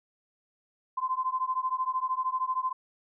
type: beating tone pair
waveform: sine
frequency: 1026 / 1039 Hz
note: C6 / C6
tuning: -34 / -12 cents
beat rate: 13 Hz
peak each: -30 dBFS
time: 0.97-2.73 s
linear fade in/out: 10 ms
effects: none